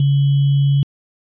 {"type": "tone with sample-and-hold", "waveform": "sine", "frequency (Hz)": 140.2, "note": "C#3", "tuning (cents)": 20, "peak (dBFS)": -11, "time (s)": [0, 0.83], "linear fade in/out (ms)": 2, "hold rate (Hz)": 3150, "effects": ["resampled to 11025 Hz"]}